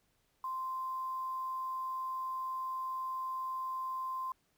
sine tone with quantisation, 1042 Hz, C6, 7 cents flat, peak -35 dBFS, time 0.44-4.32 s, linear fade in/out 2 ms, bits 10, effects pink hiss -75 dBFS RMS until 4.57 s

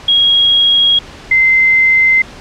sine tone pair in turn, 3291 / 2073 Hz, G#7 / C7, -16 / -17 cents, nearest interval minor sixth, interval 801 cents, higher first, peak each -6 dBFS, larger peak neither, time 0.08-0.99 / 1.31-2.22 s, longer neither, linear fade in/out 5 ms, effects pink hiss -33 dBFS RMS until 2.4 s + low-pass 5000 Hz 12 dB/octave

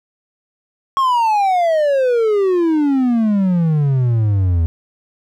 triangle exponential sweep, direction down, 1100 to 80.2 Hz, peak -10 dBFS, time 0.97-4.66 s, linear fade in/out 0 ms, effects none

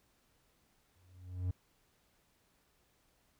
triangle tone with exponential growth, 90.9 Hz, F#2, 30 cents flat, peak -28 dBFS, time 0.95-1.51 s, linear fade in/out 5 ms, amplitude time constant 120 ms, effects pink hiss -73 dBFS RMS until 3.39 s

